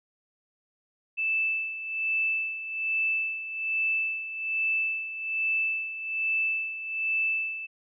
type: tone with tremolo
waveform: sine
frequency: 2637 Hz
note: E7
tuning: in tune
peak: -23 dBFS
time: 1.17-7.67 s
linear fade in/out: 20 ms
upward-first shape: sine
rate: 1.2 Hz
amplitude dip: 70%
effects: none

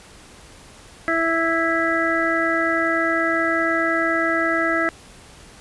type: harmonic tone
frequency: 329.6 Hz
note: E4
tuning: in tune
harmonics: 1 / 2 / 4 / 5 / 6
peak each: -24 / -24 / -24 / -24 / -24 dBFS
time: 1.08-4.89 s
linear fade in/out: 0 ms
effects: pink hiss -45 dBFS RMS until 5.6 s + resampled to 24000 Hz

